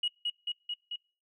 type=tone with echo; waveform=sine; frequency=2900 Hz; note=F#7; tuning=35 cents flat; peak=-26 dBFS; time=0.03-0.08 s; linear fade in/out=5 ms; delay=220 ms; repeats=4; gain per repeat=-2 dB; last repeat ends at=0.96 s; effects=noise-tail reverb RT60 0.4 s tail -25 dB re dry + tanh soft clip ceiling -23 dBFS